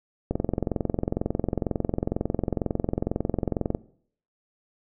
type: click train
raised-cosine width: 2 ms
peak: -11 dBFS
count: 77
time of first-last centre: 0.31-3.749 s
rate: 22.1 Hz
effects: noise-tail reverb RT60 0.6 s tail -20 dB re dry